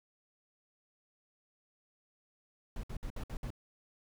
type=noise bursts; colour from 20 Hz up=brown; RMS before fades=-39 dBFS; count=6; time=2.76-3.504 s; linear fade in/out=2 ms; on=74 ms; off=60 ms; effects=none